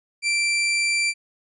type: tone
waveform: sawtooth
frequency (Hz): 2349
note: D7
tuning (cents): 0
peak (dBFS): -16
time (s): 0.22-1.14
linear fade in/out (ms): 50
effects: resampled to 24000 Hz